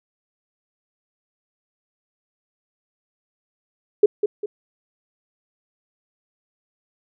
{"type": "tone with echo", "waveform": "sine", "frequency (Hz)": 415.3, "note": "G#4", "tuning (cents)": 0, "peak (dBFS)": -7, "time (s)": [4.03, 4.06], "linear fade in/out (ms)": 5, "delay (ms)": 200, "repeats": 2, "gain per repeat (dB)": -8, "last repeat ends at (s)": 4.46, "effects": []}